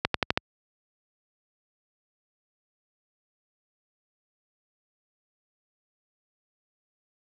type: accelerating click train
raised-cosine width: 0.3 ms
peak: -5 dBFS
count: 5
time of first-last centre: 0.05-0.375 s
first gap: 93 ms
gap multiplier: 0.91
effects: high-pass 60 Hz 12 dB/octave